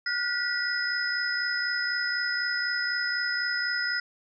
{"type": "tone cluster", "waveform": "sine", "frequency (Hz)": [1434, 1498, 1944, 5070], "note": ["F6", "F#6", "B6", "D#8"], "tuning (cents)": [45, 21, -28, 32], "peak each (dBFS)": [-30, -35, -31, -31], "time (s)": [0.06, 4], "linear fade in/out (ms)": 5, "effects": []}